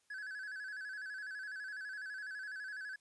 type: tone with vibrato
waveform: triangle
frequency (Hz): 1606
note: G6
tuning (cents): +41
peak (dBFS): -40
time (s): 0.1-2.96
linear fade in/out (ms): 5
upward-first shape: square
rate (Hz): 12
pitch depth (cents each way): 81
effects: white hiss -75 dBFS RMS until 3 s + resampled to 24000 Hz